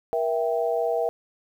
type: chord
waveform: sine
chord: E diminished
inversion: second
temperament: equal with one note detuned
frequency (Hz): 475.1 / 659.3 / 784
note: Bb4 / E5 / G5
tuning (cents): +33 / 0 / 0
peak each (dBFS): -25 / -25 / -30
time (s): 0.13-1.09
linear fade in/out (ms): 0
effects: 9-bit